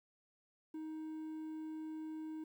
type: tone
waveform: triangle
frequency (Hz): 313.8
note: D#4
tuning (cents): +15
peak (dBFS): -40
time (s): 0.74-2.44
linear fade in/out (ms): 5
effects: 12-bit